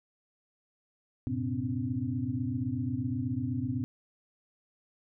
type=tone cluster; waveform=sine; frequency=94.5 / 113 / 128.6 / 254.8 / 282.8 Hz; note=F#2 / A2 / C3 / C4 / C#4; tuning=+37 / +47 / -30 / -46 / +35 cents; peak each=-40 / -35 / -36 / -33 / -39 dBFS; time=1.27-3.84 s; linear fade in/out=0 ms; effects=none